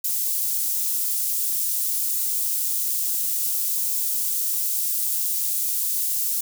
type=high-pass noise; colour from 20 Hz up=white; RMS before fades=-24 dBFS; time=0.04-6.41 s; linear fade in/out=5 ms; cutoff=8200 Hz; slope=12 dB/octave; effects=none